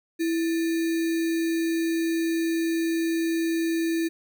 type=tone with sample-and-hold; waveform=sine; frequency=329.6 Hz; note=E4; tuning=in tune; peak=-22 dBFS; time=0.19-4.09 s; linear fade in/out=20 ms; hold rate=2100 Hz; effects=none